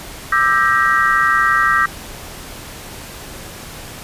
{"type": "chord", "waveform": "sine", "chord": "E half-diminished seventh", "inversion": "third", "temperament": "just", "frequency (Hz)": [1186.7, 1318.5, 1582.2, 1898.7], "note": ["D6", "E6", "G6", "Bb6"], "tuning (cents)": [18, 0, 16, 31], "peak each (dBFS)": -17, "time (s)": [0.32, 1.86], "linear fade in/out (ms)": 5, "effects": ["pink hiss -33 dBFS RMS until 4.03 s", "resampled to 32000 Hz"]}